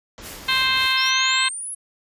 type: low-pass noise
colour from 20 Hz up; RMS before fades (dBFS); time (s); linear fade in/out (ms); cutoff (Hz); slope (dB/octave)
pink; -40; 0.18-0.86; 0; 7300; 96
type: noise with tremolo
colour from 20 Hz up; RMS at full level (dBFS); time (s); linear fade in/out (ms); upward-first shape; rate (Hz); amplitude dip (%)
white; -36; 0.21-1.12; 50; sine; 3.5; 65
type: harmonic tone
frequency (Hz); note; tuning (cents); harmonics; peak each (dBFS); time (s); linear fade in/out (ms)
523.3; C5; 0; 2 / 3 / 4 / 5 / 6 / 7 / 8; -25 / -25 / -25 / -25 / -25 / -25 / -25; 0.48-1.49; 10
type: exponential sweep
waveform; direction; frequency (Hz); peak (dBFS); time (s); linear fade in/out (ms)
sine; up; 5160 to 10860; -28; 0.97-1.75; 10
effects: resampled to 32000 Hz